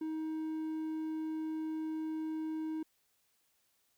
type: tone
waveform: triangle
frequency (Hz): 315.2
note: D#4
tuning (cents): +23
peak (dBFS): -33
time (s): 0.01-2.83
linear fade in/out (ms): 5
effects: white hiss -75 dBFS RMS until 3.97 s